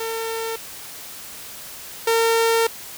sawtooth tone pair in turn, 452.4 / 456.3 Hz, A4 / A#4, +48 / -37 cents, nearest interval unison, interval 15 cents, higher second, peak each -21 / -12 dBFS, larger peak second, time 0-0.56 / 2.07-2.67 s, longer second, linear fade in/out 5 ms, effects white hiss -37 dBFS RMS until 2.97 s

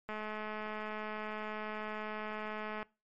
click train, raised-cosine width 0.5 ms, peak -26 dBFS, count 587, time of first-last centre 0.09-2.828 s, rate 214 Hz, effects noise-tail reverb RT60 0.3 s tail -23 dB re dry + MP3 48 kbps

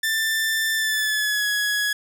sawtooth tone with pitch glide, 1777 to 1677.3 Hz, A6 to G#6, +17 to +17 cents, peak -17 dBFS, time 0.03-1.93 s, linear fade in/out 5 ms, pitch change -100 cents, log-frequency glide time 0.75-1.46 s, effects none

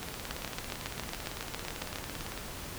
two click trains, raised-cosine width 0.2 ms, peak -17 / -21 dBFS, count 13 / 43, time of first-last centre 0.31-1.958 / 0.03-2.376 s, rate 7.28 / 17.9 Hz, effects pink hiss -42 dBFS RMS until 2.78 s

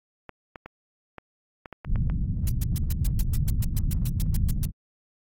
clicks, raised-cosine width 0.5 ms, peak -23 dBFS, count 9, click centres 0.293 / 0.558 / 0.66 / 1.183 / 1.658 / 1.727 / 1.848 / 1.958 / 2.099 s
pink low-pass noise, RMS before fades -25 dBFS, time 1.85-4.72 s, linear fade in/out 50 ms, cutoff 170 Hz, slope 24 dB/octave
blue noise bursts, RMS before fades -34 dBFS, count 16, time 2.47-4.654 s, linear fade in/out 2 ms, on 24 ms, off 120 ms
effects AAC 48 kbps

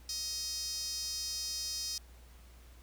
sawtooth tone with high-pass filter, 630 Hz, D#5, 21 cents sharp, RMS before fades -38 dBFS, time 0.09-1.98 s, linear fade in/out 2 ms, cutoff 5200 Hz, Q 5.9, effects added 60 Hz sine -53 dBFS peak until 2.82 s + pink hiss -62 dBFS RMS until 2.82 s

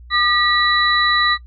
sine tone cluster, 1207 / 1932 / 3950 Hz, D6 / B6 / B7, +47 / -39 / 0 cents, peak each -18 dBFS, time 0.1-1.38 s, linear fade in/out 50 ms, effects noise-tail reverb RT60 0.1 s tail -18 dB re dry + added 60 Hz sine -37 dBFS peak until 1.46 s

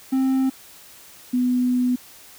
triangle / sine tone pair in turn, 264 / 249.1 Hz, C4 / B3, +16 / +15 cents, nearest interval minor second, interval 101 cents, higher first, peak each -15 / -17 dBFS, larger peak first, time 0.12-0.5 / 1.33-1.96 s, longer second, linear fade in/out 10 ms, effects white hiss -46 dBFS RMS until 2.38 s

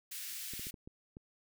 white high-pass noise, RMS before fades -43 dBFS, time 0.11-0.71 s, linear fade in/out 10 ms, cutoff 1800 Hz, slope 24 dB/octave
clicks, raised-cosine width 3 ms, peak -35 dBFS, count 6, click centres 0.536 / 0.595 / 0.669 / 0.742 / 0.875 / 1.169 s
effects none

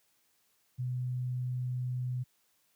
sine tone, 125.6 Hz, B2, 30 cents sharp, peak -31 dBFS, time 0.78-2.24 s, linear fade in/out 20 ms, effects white hiss -72 dBFS RMS until 2.75 s + high-pass 60 Hz 12 dB/octave

